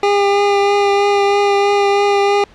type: tone with vibrato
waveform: 25% pulse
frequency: 403.3 Hz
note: G4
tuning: 49 cents sharp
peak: -7 dBFS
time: 0.03-2.44 s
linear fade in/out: 2 ms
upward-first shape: triangle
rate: 3.1 Hz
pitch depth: 17 cents each way
effects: pink hiss -45 dBFS RMS until 2.54 s + low-pass 4000 Hz 12 dB/octave